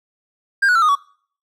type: tone with pitch steps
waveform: triangle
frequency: 1600 / 1467.2 / 1345.4 / 1233.8 / 1131.4 Hz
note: G6 / F#6 / E6 / D#6 / C#6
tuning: +35 / -15 / +35 / -15 / +35 cents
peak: -10 dBFS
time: 0.62-0.955 s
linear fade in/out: 10 ms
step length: 67 ms
effects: noise-tail reverb RT60 0.5 s tail -22 dB re dry